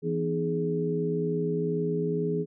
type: tone cluster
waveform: sine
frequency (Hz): 164.8 / 247.2 / 309 / 418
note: E3 / B3 / D#4 / G#4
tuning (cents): 0 / +2 / -12 / +11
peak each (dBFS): -29 / -35 / -36 / -28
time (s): 0.02-2.46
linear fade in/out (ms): 50
effects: none